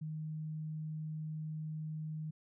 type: tone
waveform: sine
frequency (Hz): 155.56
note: D#3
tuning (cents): 0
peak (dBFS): -38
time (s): 0.01-2.31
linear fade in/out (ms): 10
effects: none